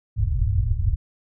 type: low-pass noise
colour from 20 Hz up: white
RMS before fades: -21 dBFS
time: 0.16-0.96 s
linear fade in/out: 20 ms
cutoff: 110 Hz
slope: 48 dB/octave
effects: none